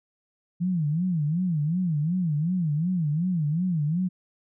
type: tone with vibrato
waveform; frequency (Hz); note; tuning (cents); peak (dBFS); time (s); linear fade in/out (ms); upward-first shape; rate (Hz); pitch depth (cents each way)
sine; 164.81; E3; 0; -22; 0.6-4.09; 20; sine; 2.7; 210
effects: none